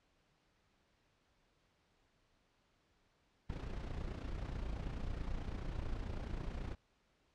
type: noise with amplitude modulation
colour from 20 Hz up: brown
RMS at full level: -39 dBFS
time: 3.49-6.75 s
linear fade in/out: 10 ms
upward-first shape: sine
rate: 29.2 Hz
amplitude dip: 60%
effects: pink hiss -75 dBFS RMS until 7.34 s + low-pass 5000 Hz 12 dB/octave